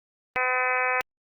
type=harmonic tone; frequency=253.8 Hz; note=B3; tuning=47 cents sharp; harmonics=2 / 3 / 4 / 5 / 6 / 7 / 8 / 9 / 10; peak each=-31 / -31 / -31 / -31 / -31 / -31 / -31 / -31 / -31 dBFS; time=0.36-1.01 s; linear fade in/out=0 ms; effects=Opus 24 kbps